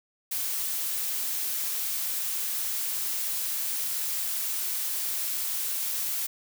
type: noise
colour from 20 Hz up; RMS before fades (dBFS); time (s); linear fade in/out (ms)
blue; -30; 0.31-6.27; 10
effects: none